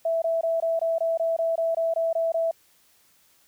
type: tone bursts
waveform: sine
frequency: 659.3 Hz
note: E5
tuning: in tune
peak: -21 dBFS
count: 13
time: 0.05-2.512 s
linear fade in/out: 5 ms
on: 170 ms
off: 21 ms
effects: white hiss -61 dBFS RMS until 3.47 s